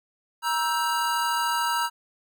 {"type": "chord", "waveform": "square", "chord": "E diminished", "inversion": "second", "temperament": "equal with one note detuned", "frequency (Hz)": [947.5, 1318.5, 1568], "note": ["Bb5", "E6", "G6"], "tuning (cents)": [28, 0, 0], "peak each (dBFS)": [-26, -29, -32], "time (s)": [0.42, 1.9], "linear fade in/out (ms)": 50, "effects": []}